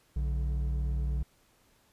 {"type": "tone pair together", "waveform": "triangle", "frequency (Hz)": [60.5, 143.9], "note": ["B1", "D3"], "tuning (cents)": [-35, -35], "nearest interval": "octave + minor third", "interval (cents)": 1500, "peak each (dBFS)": [-26, -36], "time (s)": [0.16, 1.23], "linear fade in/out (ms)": 5, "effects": ["pink hiss -66 dBFS RMS until 1.92 s", "resampled to 32000 Hz"]}